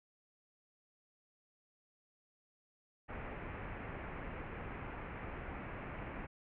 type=low-pass noise; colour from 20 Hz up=pink; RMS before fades=-45 dBFS; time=3.08-6.27 s; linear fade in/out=20 ms; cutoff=2500 Hz; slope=48 dB/octave; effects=none